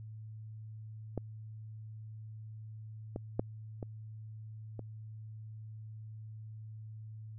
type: clicks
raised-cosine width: 2 ms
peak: -22 / -24 / -17 / -27 / -29 dBFS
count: 5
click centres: 1.177 / 3.161 / 3.395 / 3.828 / 4.793 s
effects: added 109 Hz sine -44 dBFS peak until 7.38 s